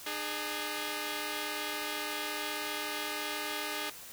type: tone pair together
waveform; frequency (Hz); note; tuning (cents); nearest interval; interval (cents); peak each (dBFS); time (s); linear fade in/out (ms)
5% pulse; 301.7 / 415.3; D4 / G#4; +47 / 0; tritone; 553; -26; 0.06-3.9; 5
effects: white hiss -48 dBFS RMS until 4.12 s